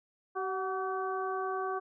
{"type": "harmonic tone with a mistuned harmonic", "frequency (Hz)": 381.4, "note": "G4", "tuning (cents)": -47, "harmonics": [1, 2, 3, 4], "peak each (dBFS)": [-35, -37, -36, -43], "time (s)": [0.35, 1.8], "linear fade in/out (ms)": 20, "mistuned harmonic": 2, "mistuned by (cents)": -41, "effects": []}